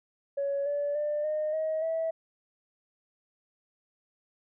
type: tone with pitch steps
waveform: sine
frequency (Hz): 560 / 577.1 / 594.7 / 612.8 / 631.5 / 650.7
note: C#5 / D5 / D5 / D#5 / D#5 / E5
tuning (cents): +18 / -30 / +22 / -27 / +26 / -23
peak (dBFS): -26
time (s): 0.37-2.11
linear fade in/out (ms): 10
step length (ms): 290
effects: tanh soft clip ceiling -23 dBFS